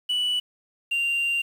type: tone pair in turn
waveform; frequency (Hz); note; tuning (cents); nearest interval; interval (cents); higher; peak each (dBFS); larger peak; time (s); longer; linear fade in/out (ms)
sine; 2960 / 2777; F#7 / F7; 0 / -10; minor second; 110; first; -19; neither; 0.09-0.4 / 0.91-1.42; second; 10
effects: tanh soft clip ceiling -21 dBFS + 8-bit